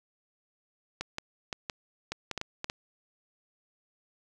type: clicks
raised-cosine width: 0.2 ms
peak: -16 dBFS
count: 10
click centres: 1.01 / 1.184 / 1.528 / 1.698 / 2.12 / 2.313 / 2.377 / 2.414 / 2.644 / 2.699 s
effects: none